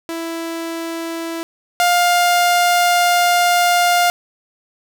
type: tone pair in turn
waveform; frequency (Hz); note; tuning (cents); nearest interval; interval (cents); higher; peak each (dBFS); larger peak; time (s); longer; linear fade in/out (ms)
sawtooth; 331.1 / 704.4; E4 / F5; +8 / +15; octave + minor second; 1307; second; -19 / -8; second; 0.09-1.43 / 1.8-4.1; second; 0
effects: none